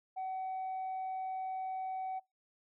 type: tone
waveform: sine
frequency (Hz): 755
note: F#5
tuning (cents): +35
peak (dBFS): -34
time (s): 0.16-2.2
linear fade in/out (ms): 20
effects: noise-tail reverb RT60 0.2 s tail -25 dB re dry + tanh soft clip ceiling -34 dBFS